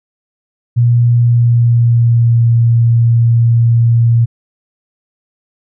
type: tone with pitch glide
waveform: sine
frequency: 119.6 to 116.8 Hz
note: A#2 to A#2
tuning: +45 to +4 cents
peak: -6 dBFS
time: 0.76-4.26 s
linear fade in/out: 20 ms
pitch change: -41 cents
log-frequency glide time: 1.11-2.47 s
effects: none